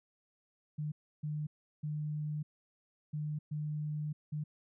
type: tone bursts at uneven times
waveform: sine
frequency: 150.8 Hz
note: D3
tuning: 46 cents sharp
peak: -34 dBFS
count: 6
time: 0.78-0.92 / 1.23-1.47 / 1.83-2.43 / 3.13-3.39 / 3.51-4.13 / 4.32-4.44 s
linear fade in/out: 10 ms
effects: none